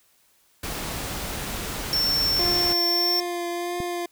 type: noise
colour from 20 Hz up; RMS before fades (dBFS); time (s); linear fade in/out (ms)
pink; -31; 0.63-2.73; 5
type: tone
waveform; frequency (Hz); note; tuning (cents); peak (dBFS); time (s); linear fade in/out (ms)
square; 5420; E8; +47; -21; 1.93-3.2; 0
type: tone with vibrato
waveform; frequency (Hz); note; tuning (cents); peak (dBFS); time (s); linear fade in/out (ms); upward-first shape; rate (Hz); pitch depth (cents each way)
25% pulse; 349.2; F4; 0; -23; 2.39-4.06; 5; triangle; 1.6; 20
type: click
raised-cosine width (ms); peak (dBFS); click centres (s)
3; -18; 3.803
effects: white hiss -62 dBFS RMS until 4.11 s